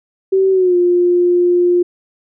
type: tone with pitch glide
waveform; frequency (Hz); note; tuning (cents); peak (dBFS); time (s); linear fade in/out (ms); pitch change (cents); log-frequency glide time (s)
sine; 383.1 to 353.3; G4 to F4; -40 to +20; -9; 0.32-1.83; 10; -140; 0.51-0.76
effects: none